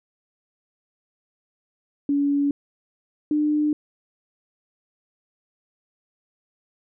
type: tone pair in turn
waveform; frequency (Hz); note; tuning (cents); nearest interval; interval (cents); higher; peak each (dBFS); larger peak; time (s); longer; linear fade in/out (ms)
sine; 284.3 / 299.9; C#4 / D4; +44 / +36; minor second; 92; second; -18; neither; 2.09-2.51 / 3.31-3.73; neither; 2
effects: none